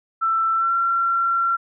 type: tone with pitch glide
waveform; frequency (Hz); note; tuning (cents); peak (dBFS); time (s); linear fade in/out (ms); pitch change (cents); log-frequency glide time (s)
sine; 1333 to 1364.2; E6 to F6; +19 to -41; -17; 0.21-1.57; 20; +40; 0.54-0.74
effects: none